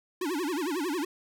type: tone with vibrato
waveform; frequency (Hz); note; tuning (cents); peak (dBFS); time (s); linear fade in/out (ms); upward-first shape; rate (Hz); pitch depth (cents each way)
square; 324.3; E4; -28; -29; 0.21-1.05; 5; sine; 11; 260
effects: none